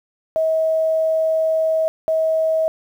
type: tone bursts at uneven times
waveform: sine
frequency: 640 Hz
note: D#5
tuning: 49 cents sharp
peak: -15 dBFS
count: 2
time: 0.36-1.88 / 2.08-2.68 s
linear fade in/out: 0 ms
effects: 8-bit